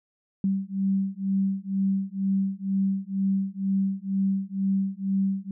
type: beating tone pair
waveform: sine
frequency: 193.1 / 195.2 Hz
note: G3 / G3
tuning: -26 / -7 cents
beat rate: 2.1 Hz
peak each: -26 dBFS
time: 0.44-5.51 s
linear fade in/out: 2 ms
effects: none